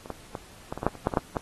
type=clicks; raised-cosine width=1 ms; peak=-25 / -18 / -19 / -18 / -21 / -17 / -7 / -28 / -9 / -15 / -7 / -12 dBFS; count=12; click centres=0.059 / 0.103 / 0.352 / 0.725 / 0.776 / 0.831 / 0.866 / 0.953 / 1.071 / 1.138 / 1.172 / 1.368 s; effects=pink hiss -51 dBFS RMS until 1.41 s + AAC 32 kbps